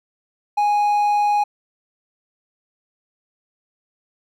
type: tone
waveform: triangle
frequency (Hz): 828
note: G#5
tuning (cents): -5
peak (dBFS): -13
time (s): 0.57-1.44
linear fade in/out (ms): 10
effects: none